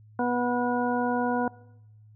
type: harmonic tone with a mistuned harmonic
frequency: 244.8 Hz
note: B3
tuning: 15 cents flat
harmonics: 1 / 2 / 3 / 4 / 6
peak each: -27 / -30 / -29 / -32 / -35 dBFS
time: 0.19-1.48 s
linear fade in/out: 2 ms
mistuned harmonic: 6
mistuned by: -20 cents
effects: noise-tail reverb RT60 0.9 s tail -22 dB re dry + added 107 Hz sine -50 dBFS peak until 2.15 s